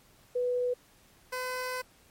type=tone pair in turn; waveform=sine / 15% pulse; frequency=493.9 / 507.2 Hz; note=B4 / B4; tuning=0 / +46 cents; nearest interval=unison; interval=46 cents; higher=second; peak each=-26 dBFS; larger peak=neither; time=0.35-0.74 / 1.32-1.82 s; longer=second; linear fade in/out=10 ms; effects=pink hiss -61 dBFS RMS until 2.1 s + MP3 64 kbps